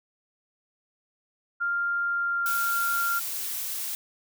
sine tone with pitch glide, 1396.9 to 1388.1 Hz, F6 to F6, 0 to -11 cents, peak -24 dBFS, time 1.6-3.2 s, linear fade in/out 20 ms, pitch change -11 cents, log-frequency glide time 2.02-2.7 s
blue noise, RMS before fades -32 dBFS, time 2.46-3.95 s, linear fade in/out 0 ms
effects none

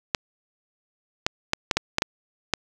clicks, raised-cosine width 0.2 ms, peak -3 dBFS, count 8, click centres 0.148 / 1.265 / 1.534 / 1.712 / 1.77 / 1.984 / 2.021 / 2.537 s, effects 7-bit

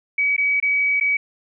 sine tone with dropouts, 2273 Hz, C#7, 43 cents sharp, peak -16 dBFS, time 0.18-1.17 s, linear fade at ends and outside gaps 5 ms, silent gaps 0.365-0.379 / 0.601-0.625 / 1-1.009 s, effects none

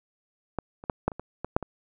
clicks, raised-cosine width 1 ms, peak -14 / -28 / -9 / -9 / -25 / -22 / -17 / -6 / -20 dBFS, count 9, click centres 0.587 / 0.839 / 0.898 / 1.08 / 1.118 / 1.196 / 1.446 / 1.565 / 1.627 s, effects none

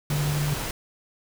sine tone in noise, 146.83 Hz, D3, in tune, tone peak -23 dBFS, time 0.1-0.54 s, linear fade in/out 2 ms, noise pink, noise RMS -31 dBFS, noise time 0.1-0.71 s, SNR +5 dB, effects none

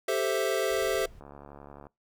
square chord, A minor seventh, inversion third, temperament equal, 392 / 440 / 523.3 / 659.3 Hz, G4 / A4 / C5 / E5, 0 / 0 / 0 / 0 cents, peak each -32 dBFS, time 0.08-1.06 s, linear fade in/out 5 ms
brown noise, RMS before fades -49 dBFS, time 0.7-1.21 s, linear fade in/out 20 ms
click train, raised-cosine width 1 ms, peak -32 dBFS, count 48, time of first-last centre 1.21-1.868 s, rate 71.4 Hz
effects noise-tail reverb RT60 0.2 s tail -24 dB re dry

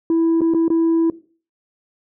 sine tone with dropouts, 329.6 Hz, E4, in tune, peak -11 dBFS, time 0.1-1.1 s, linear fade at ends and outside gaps 2 ms, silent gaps 0.408-0.416 / 0.538-0.546 / 0.681-0.702 s, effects noise-tail reverb RT60 0.4 s tail -19 dB re dry + tanh soft clip ceiling -12 dBFS

